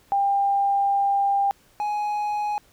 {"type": "tone pair in turn", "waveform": ["sine", "triangle"], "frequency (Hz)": [797, 834.5], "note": ["G5", "G#5"], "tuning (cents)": [28, 8], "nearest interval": "minor second", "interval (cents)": 80, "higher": "second", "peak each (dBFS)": [-18, -21], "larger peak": "first", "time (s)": [[0.12, 1.51], [1.8, 2.58]], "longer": "first", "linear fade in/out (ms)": 0, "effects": ["pink hiss -58 dBFS RMS until 2.72 s"]}